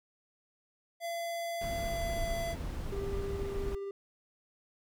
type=tone with pitch glide; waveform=square; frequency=679 to 673.9 Hz; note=F5 to E5; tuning=-49 to +38 cents; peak=-35 dBFS; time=1-2.56 s; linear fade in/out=50 ms; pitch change=-13 cents; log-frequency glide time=1.6-2.27 s
type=noise; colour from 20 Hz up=brown; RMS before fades=-37 dBFS; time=1.61-3.75 s; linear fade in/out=2 ms
type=tone with tremolo; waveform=triangle; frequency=396.4 Hz; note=G4; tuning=19 cents sharp; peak=-33 dBFS; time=2.92-3.91 s; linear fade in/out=2 ms; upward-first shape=triangle; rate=19 Hz; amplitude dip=25%
effects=none